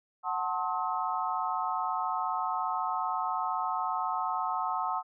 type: chord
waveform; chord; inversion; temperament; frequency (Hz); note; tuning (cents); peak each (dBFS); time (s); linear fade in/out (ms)
sine; F# diminished seventh; none; just; 740 / 888 / 1065.6 / 1278.7; F#5 / A5 / C6 / Eb6; 0 / +16 / +31 / +47; -34; 0.23-5.03; 50
effects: none